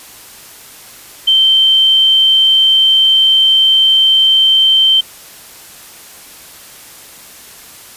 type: tone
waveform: sine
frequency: 3115 Hz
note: G7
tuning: 12 cents flat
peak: -6 dBFS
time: 1.27-5.01 s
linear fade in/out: 10 ms
effects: white hiss -36 dBFS RMS until 7.96 s + resampled to 32000 Hz